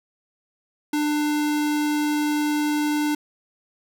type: tone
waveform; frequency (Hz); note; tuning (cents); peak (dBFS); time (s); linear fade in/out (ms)
square; 298.2; D4; +27; -21; 0.93-3.15; 5
effects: none